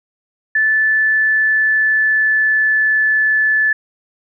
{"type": "tone with pitch glide", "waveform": "sine", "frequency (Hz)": [1748, 1736.9], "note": ["A6", "A6"], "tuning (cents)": [-12, -23], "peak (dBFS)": -11, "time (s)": [0.55, 3.73], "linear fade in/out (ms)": 5, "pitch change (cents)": -11, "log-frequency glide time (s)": [0.85, 3.2], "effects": []}